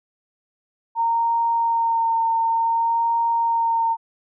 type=tone with vibrato; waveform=sine; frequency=919 Hz; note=A#5; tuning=25 cents flat; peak=-17 dBFS; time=0.95-3.97 s; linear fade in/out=50 ms; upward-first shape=sine; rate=0.55 Hz; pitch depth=16 cents each way; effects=none